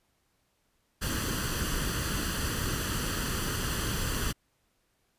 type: noise with comb filter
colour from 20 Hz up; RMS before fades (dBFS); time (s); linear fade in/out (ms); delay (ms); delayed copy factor
pink; -31; 1.01-4.33; 20; 0.66; +0.65
effects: pink hiss -73 dBFS RMS until 5.18 s + resampled to 32000 Hz